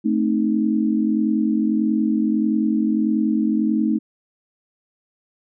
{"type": "chord", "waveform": "sine", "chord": "A diminished", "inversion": "none", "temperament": "equal", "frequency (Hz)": [220, 261.6, 311.1], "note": ["A3", "C4", "Eb4"], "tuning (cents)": [0, 0, 0], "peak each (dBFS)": [-19, -24, -21], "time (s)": [0.04, 3.99], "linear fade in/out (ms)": 20, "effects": []}